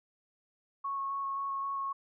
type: tone with vibrato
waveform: sine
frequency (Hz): 1100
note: C#6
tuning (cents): -14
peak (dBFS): -32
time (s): 0.84-1.93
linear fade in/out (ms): 10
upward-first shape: square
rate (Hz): 3.8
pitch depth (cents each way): 8
effects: none